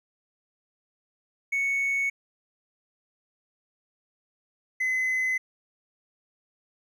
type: tone pair in turn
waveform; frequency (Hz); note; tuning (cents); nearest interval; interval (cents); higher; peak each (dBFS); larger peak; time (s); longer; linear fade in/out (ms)
triangle; 2217 / 2034; C#7 / C7; 0 / -50; minor second; 150; first; -21 / -21; neither; 1.52-2.1 / 4.8-5.38; neither; 10
effects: tanh soft clip ceiling -18 dBFS